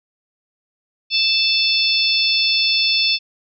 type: harmonic tone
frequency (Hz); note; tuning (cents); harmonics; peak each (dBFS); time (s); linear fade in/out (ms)
880; A5; 0; 3 / 4 / 5 / 6; -20 / -20 / -20 / -20; 1.1-3.19; 50
effects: none